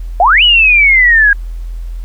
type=exponential two-way sweep; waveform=sine; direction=up then down; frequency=658 to 2994 to 1616 Hz; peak=-4 dBFS; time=0.2-1.33 s; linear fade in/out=2 ms; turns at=0.43 s; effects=added 42 Hz sine -19 dBFS peak until 2.04 s + pink hiss -48 dBFS RMS until 2.04 s